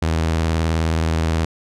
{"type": "tone with vibrato", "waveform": "sawtooth", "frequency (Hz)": 81, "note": "E2", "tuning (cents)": -30, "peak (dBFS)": -13, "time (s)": [0.02, 1.45], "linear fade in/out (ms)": 5, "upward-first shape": "triangle", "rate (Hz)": 19, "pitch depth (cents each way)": 98, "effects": ["low-pass 8000 Hz 12 dB/octave"]}